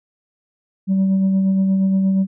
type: tone with tremolo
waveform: sine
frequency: 192 Hz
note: G3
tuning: 36 cents flat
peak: -10 dBFS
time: 0.87-2.27 s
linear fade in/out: 50 ms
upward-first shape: sine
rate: 8.5 Hz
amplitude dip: 30%
effects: tanh soft clip ceiling -12 dBFS